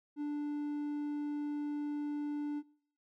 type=tone; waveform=triangle; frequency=293.7 Hz; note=D4; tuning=in tune; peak=-32 dBFS; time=0.16-2.63 s; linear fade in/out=50 ms; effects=noise-tail reverb RT60 0.6 s tail -23 dB re dry